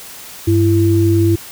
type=tone pair together; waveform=sine; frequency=99.4 / 335.5 Hz; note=G2 / E4; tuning=+25 / +31 cents; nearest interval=octave + major sixth; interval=2106 cents; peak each=-12 dBFS; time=0.47-1.36 s; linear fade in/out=10 ms; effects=white hiss -34 dBFS RMS until 1.51 s